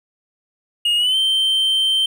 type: tone with pitch glide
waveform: triangle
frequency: 2861 to 3120 Hz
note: F7 to G7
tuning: +41 to -9 cents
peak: -13 dBFS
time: 0.85-2.06 s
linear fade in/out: 5 ms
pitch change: +150 cents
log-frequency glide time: 0.97-1.17 s
effects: none